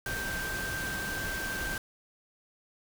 sine tone in noise, 1567 Hz, G6, 1 cent flat, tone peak -34 dBFS, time 0.06-1.78 s, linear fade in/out 2 ms, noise pink, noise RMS -37 dBFS, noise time 0.06-1.78 s, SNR 0 dB, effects none

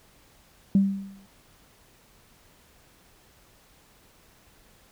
sine tone with exponential decay, 196 Hz, G3, in tune, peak -13 dBFS, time 0.75-1.26 s, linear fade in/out 2 ms, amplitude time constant 110 ms, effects tanh soft clip ceiling -10 dBFS + pink hiss -58 dBFS RMS until 4.91 s

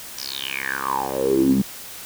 10% pulse tone with band-pass filter sweep, 67.3 Hz, C2, 49 cents sharp, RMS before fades -22 dBFS, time 0.17-1.62 s, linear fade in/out 10 ms, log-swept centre 5800 to 200 Hz, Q 8.6, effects white hiss -37 dBFS RMS until 2.05 s

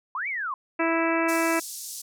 sine linear two-way sweep, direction up then down, 940 to 2344 to 1008 Hz, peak -27 dBFS, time 0.15-0.54 s, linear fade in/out 2 ms, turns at 0.28 s
harmonic tone, 329.6 Hz, E4, in tune, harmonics 1 / 2 / 3 / 4 / 5 / 6 / 7 / 8, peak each -25 / -28 / -30 / -31 / -32 / -33 / -33 / -34 dBFS, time 0.79-1.6 s, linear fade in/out 10 ms
pink band-pass noise, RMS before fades -37 dBFS, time 1.28-2.02 s, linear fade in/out 10 ms, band 5300 to 13000 Hz, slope 24 dB/octave
effects none

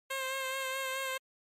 10% pulse tone with vibrato, 530 Hz, C5, 22 cents sharp, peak -25 dBFS, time 0.1-1.18 s, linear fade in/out 10 ms, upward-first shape sine, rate 4.7 Hz, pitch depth 26 cents each way, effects MP3 64 kbps

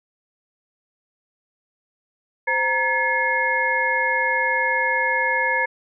sine tone cluster, 518 / 934 / 1709 / 2154 Hz, C5 / A#5 / G#6 / C7, -17 / +3 / +49 / +50 cents, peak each -27 / -24 / -22 / -23 dBFS, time 2.47-5.66 s, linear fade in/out 10 ms, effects none

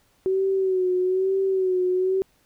sine tone with vibrato, 375.3 Hz, F#4, 25 cents sharp, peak -19 dBFS, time 0.26-2.22 s, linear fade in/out 0 ms, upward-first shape sine, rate 1.1 Hz, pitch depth 51 cents each way, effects pink hiss -63 dBFS RMS until 2.45 s

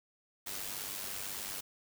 white noise with amplitude modulation, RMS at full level -38 dBFS, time 0.46-1.61 s, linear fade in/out 10 ms, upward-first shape sine, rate 98.3 Hz, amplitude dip 55%, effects none

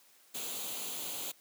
white noise with comb filter, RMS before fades -39 dBFS, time 0.34-1.32 s, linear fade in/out 10 ms, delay 0.28 ms, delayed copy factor +0.6, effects white hiss -63 dBFS RMS until 1.4 s + high-pass 200 Hz 12 dB/octave

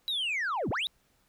sine linear two-way sweep, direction down then up, 3951 to 70.6 to 3951 Hz, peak -26 dBFS, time 0.08-0.87 s, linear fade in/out 0 ms, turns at 0.7 s, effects tanh soft clip ceiling -27 dBFS + pink hiss -69 dBFS RMS until 1.28 s

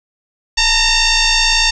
sine tone with frequency modulation, 940 Hz, A#5, 14 cents sharp, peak -10 dBFS, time 0.57-1.71 s, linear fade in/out 10 ms, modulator 911 Hz, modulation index 5.9, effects none

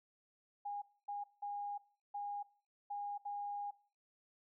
sine tone bursts at uneven times, 816 Hz, G#5, 31 cents flat, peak -39 dBFS, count 6, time 0.65-0.82 / 1.08-1.24 / 1.42-1.78 / 2.14-2.43 / 2.9-3.18 / 3.25-3.71 s, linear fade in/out 10 ms, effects noise-tail reverb RT60 0.4 s tail -19 dB re dry

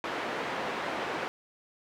pink band-pass noise, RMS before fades -34 dBFS, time 0.04-1.28 s, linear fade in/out 0 ms, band 360 to 2200 Hz, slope 12 dB/octave, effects none

